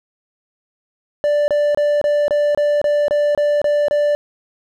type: tone bursts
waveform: triangle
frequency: 587.3 Hz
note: D5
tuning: in tune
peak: -11 dBFS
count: 11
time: 1.24-4.15 s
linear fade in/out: 0 ms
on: 240 ms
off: 27 ms
effects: none